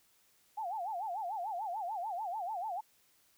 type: tone with vibrato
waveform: sine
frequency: 784 Hz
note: G5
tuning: in tune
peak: -35 dBFS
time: 0.57-2.81 s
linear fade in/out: 10 ms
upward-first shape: sine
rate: 6.8 Hz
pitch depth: 230 cents each way
effects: white hiss -69 dBFS RMS until 3.37 s